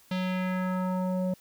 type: tone with low-pass filter sweep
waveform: square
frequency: 184.6 Hz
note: F#3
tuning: 4 cents flat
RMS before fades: -29 dBFS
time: 0.11-1.34 s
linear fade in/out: 5 ms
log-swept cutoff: 3800 to 520 Hz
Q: 1.9
effects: white hiss -59 dBFS RMS until 1.4 s